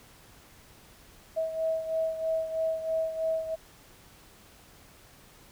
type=beating tone pair; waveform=sine; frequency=644 / 647.1 Hz; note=E5 / E5; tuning=-41 / -32 cents; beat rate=3.1 Hz; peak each=-28 / -34 dBFS; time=1.36-3.56 s; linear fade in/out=20 ms; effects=pink hiss -55 dBFS RMS until 5.51 s